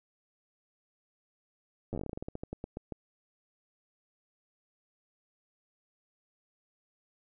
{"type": "slowing click train", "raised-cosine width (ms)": 2, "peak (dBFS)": -24, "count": 20, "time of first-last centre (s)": [1.93, 2.923], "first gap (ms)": 9, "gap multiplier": 1.17, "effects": []}